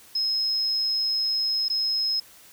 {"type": "tone with dropouts", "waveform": "sine", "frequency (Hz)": 5140, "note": "E8", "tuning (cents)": -45, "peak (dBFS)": -22, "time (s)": [0.15, 2.2], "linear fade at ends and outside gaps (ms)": 5, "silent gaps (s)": [1.684, 1.699], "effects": ["white hiss -51 dBFS RMS until 2.52 s"]}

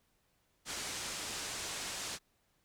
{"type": "low-pass noise", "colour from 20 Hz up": "white", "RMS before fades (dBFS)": -41, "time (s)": [0.65, 2.19], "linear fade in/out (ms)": 50, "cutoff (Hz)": 8400, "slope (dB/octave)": 24, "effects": ["pink hiss -75 dBFS RMS until 2.64 s"]}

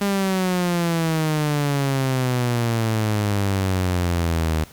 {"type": "exponential sweep", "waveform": "sawtooth", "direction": "down", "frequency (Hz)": [202.1, 77.78], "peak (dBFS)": -15, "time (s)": [0.01, 4.64], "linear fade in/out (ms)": 5, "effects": ["pink hiss -46 dBFS RMS until 4.72 s"]}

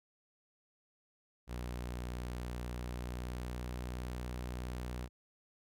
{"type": "tone with pitch glide", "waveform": "sawtooth", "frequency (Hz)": [60.8, 61.51], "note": ["B1", "B1"], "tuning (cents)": [-26, -6], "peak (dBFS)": -35, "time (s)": [1.47, 5.09], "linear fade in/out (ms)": 50, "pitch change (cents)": 20, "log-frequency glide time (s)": [2.69, 3.8], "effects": []}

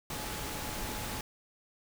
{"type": "tone in noise", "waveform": "sine", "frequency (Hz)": 852, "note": "G#5", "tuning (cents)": 44, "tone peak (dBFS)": -46, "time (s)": [0.1, 1.21], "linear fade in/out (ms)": 2, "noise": "pink", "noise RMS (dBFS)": -38, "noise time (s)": [0.1, 1.21], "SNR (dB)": -11, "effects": []}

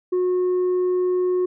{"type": "tone", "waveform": "sine", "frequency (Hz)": 363.6, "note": "F#4", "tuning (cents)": -30, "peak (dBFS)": -15, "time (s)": [0.12, 1.46], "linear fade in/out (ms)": 10, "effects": ["tanh soft clip ceiling -17 dBFS"]}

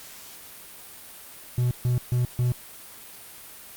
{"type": "tone bursts", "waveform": "triangle", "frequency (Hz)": 123.47, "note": "B2", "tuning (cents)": 0, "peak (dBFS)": -18, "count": 4, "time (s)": [1.58, 2.52], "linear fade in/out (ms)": 0, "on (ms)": 130, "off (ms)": 140, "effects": ["white hiss -44 dBFS RMS until 3.76 s", "Opus 48 kbps"]}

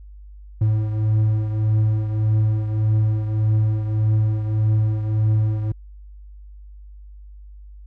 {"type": "beating tone pair", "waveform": "triangle", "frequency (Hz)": [107.7, 109.4], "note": ["A2", "A2"], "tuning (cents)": [-37, -9], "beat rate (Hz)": 1.7, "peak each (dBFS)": [-15, -23], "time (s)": [0.61, 5.72], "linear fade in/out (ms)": 5, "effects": ["added 50 Hz sine -38 dBFS peak until 7.86 s"]}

